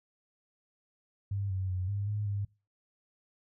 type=tone with pitch steps; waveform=sine; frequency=99.6 / 94.5 / 92 / 100.8 / 104.5 / 101 Hz; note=G2 / F#2 / F#2 / G2 / G#2 / G#2; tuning=+28 / +37 / -9 / +49 / +11 / -48 cents; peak=-30 dBFS; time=1.31-2.45 s; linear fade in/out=5 ms; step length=190 ms; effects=noise-tail reverb RT60 0.3 s tail -24 dB re dry